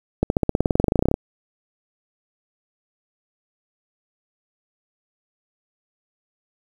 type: accelerating click train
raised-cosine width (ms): 2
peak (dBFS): -4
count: 21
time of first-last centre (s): 0.23-1.141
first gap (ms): 71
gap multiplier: 0.95
effects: 7-bit